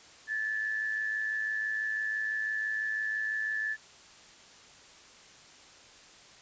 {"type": "tone with amplitude modulation", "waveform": "sine", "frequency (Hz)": 1742, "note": "A6", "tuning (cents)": -18, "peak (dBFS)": -27, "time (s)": [0.27, 3.77], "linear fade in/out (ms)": 50, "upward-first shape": "sine", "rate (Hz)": 106, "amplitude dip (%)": 55, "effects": ["white hiss -54 dBFS RMS until 6.41 s", "resampled to 16000 Hz"]}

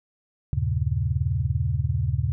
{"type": "tone cluster", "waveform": "sine", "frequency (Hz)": [78, 95.4, 115.9, 136.3], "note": ["D#2", "G2", "A#2", "C#3"], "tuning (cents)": [5, -47, -10, -29], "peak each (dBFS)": -27, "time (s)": [0.53, 2.32], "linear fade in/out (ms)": 0, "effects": []}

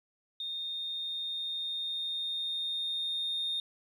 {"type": "tone with level ramp", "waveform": "sine", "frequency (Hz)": 3666, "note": "A#7", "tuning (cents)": -30, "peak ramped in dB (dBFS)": [-34, -29], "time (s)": [0.4, 3.6], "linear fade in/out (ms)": 2, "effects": ["tanh soft clip ceiling -27 dBFS", "11-bit"]}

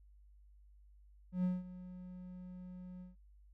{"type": "tone with ADSR envelope", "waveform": "triangle", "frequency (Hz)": 181.6, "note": "F#3", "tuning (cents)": -32, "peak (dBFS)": -27, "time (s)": [1.32, 3.16], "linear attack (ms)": 120, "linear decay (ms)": 190, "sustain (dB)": -17, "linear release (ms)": 150, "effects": ["noise-tail reverb RT60 0.1 s tail -22 dB re dry", "added 50 Hz sine -59 dBFS peak until 3.53 s"]}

